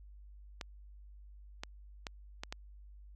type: clicks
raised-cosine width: 0.2 ms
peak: -22 dBFS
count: 5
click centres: 0.612 / 1.635 / 2.068 / 2.435 / 2.525 s
effects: added 50 Hz sine -51 dBFS peak until 3.15 s